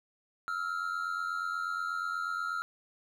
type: tone pair together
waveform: triangle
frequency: 1308.6 / 1396.9 Hz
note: E6 / F6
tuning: -13 / 0 cents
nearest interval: minor second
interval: 113 cents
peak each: -34 / -32 dBFS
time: 0.48-2.62 s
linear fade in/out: 0 ms
effects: none